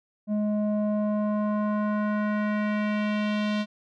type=tone with low-pass filter sweep; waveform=square; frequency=210.1 Hz; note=G#3; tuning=20 cents sharp; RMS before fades=-26 dBFS; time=0.27-3.66 s; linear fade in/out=50 ms; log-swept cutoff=470 to 3800 Hz; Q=1.7; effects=none